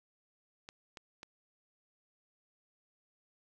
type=clicks; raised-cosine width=0.2 ms; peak=-29 dBFS; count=3; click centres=0.689 / 0.972 / 1.231 s; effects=none